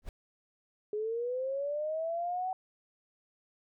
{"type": "noise with exponential growth", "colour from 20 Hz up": "brown", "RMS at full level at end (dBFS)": -33, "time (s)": [0.02, 0.09], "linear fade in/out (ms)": 1, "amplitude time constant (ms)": 15}
{"type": "linear sweep", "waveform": "sine", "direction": "up", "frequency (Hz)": [415.3, 757], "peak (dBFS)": -31, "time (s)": [0.93, 2.53], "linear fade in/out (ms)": 2}
{"effects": []}